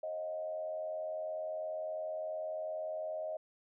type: tone with frequency modulation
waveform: sine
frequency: 627 Hz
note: D#5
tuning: 13 cents sharp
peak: -36 dBFS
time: 0.03-3.37 s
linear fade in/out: 5 ms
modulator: 88.6 Hz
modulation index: 0.56
effects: none